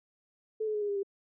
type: tone with pitch steps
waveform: sine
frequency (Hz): 436.4 / 427.9 / 419.6 / 411.4 / 403.4 / 395.6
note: A4 / A4 / G#4 / G#4 / G4 / G4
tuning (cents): -14 / -48 / +18 / -16 / +50 / +16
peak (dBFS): -29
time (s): 0.6-1.032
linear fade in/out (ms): 10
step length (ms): 72
effects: none